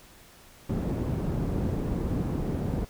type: low-pass noise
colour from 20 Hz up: white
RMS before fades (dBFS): -29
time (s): 0.69-2.85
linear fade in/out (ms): 5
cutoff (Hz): 250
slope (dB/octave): 12
effects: pink hiss -53 dBFS RMS until 2.89 s